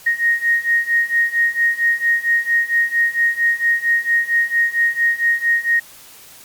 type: beating tone pair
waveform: sine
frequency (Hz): 1864.7 / 1869.1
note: A#6 / A#6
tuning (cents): 0 / +4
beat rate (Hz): 4.4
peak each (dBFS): -18 / -16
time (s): 0.06-5.8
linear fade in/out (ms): 10
effects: white hiss -42 dBFS RMS until 6.44 s + MP3 96 kbps